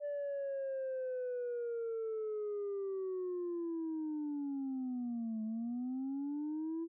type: linear two-way sweep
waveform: sine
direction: down then up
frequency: 585 to 216.4 to 335.5 Hz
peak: -34 dBFS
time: 0-6.88 s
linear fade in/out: 50 ms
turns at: 5.43 s
effects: tanh soft clip ceiling -34 dBFS